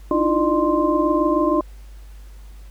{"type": "tone cluster", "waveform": "sine", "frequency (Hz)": [299.3, 318.3, 345.3, 604, 1046], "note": ["D4", "D#4", "F4", "D5", "C6"], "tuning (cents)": [33, 39, -20, 48, -1], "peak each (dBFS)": -22, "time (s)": [0.11, 1.61], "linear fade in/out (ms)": 2, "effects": ["added 50 Hz sine -37 dBFS peak until 2.7 s", "pink hiss -54 dBFS RMS until 2.7 s"]}